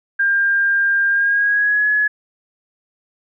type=tone with pitch glide; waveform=sine; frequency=1600 to 1694.2 Hz; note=G6 to G#6; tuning=+35 to +34 cents; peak=-13 dBFS; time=0.19-2.08 s; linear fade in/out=10 ms; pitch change=+99 cents; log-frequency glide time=1.09-1.88 s; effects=none